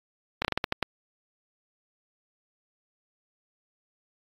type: slowing click train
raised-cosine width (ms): 0.3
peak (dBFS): -9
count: 8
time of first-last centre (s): 0.42-0.827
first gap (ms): 27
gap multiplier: 1.25
effects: AAC 32 kbps